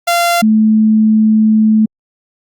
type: tone pair in turn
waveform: sawtooth / sine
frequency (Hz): 690 / 217.3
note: F5 / A3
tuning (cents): -21 / -21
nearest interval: octave + minor sixth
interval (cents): 2000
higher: first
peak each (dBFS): -6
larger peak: neither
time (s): 0.07-0.42 / 0.42-1.86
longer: second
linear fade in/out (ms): 10
effects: Opus 48 kbps